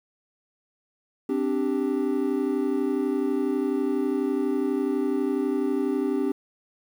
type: chord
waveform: triangle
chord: C suspended second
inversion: none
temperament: equal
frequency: 261.6 / 293.7 / 392 Hz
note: C4 / D4 / G4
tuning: 0 / 0 / 0 cents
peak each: -25 dBFS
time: 1.29-6.32 s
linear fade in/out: 5 ms
effects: 9-bit